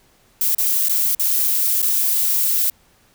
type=noise with dropouts; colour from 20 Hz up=violet; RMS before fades=-18 dBFS; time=0.41-2.7 s; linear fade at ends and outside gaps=2 ms; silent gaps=0.549-0.582 / 0.886-0.894 / 1.149-1.196 / 1.819-1.826 s; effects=pink hiss -56 dBFS RMS until 3.14 s